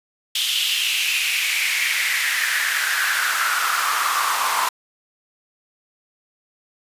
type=noise with high-pass filter sweep; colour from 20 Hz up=pink; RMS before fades=-21 dBFS; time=0.35-4.69 s; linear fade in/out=5 ms; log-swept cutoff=3200 to 1000 Hz; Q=4.8; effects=resampled to 32000 Hz

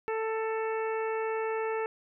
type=harmonic tone; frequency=443 Hz; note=A4; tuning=12 cents sharp; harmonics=1 / 2 / 3 / 4 / 5 / 6; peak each=-30 / -36 / -40 / -42 / -44 / -46 dBFS; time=0.08-1.86 s; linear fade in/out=0 ms; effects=none

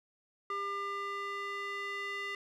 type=tone with band-pass filter sweep; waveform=square; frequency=400 Hz; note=G4; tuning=35 cents sharp; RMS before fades=-38 dBFS; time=0.5-2.35 s; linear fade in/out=2 ms; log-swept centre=1300 to 2100 Hz; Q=2.5; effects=none

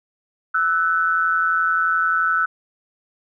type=tone pair together; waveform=sine; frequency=1318.5 / 1490 Hz; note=E6 / F#6; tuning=0 / +12 cents; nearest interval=major second; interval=212 cents; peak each=-19 dBFS; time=0.54-2.46 s; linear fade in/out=10 ms; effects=none

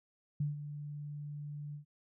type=tone with ADSR envelope; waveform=sine; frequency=146.83 Hz; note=D3; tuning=in tune; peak=-29 dBFS; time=0.4-1.85 s; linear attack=6 ms; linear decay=150 ms; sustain=-11 dB; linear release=110 ms; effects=none

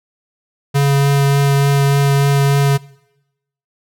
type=tone with vibrato; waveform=square; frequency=140.1 Hz; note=C#3; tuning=19 cents sharp; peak=-11 dBFS; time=0.74-2.78 s; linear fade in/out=20 ms; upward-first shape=triangle; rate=3.4 Hz; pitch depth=11 cents each way; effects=noise-tail reverb RT60 0.9 s tail -22 dB re dry

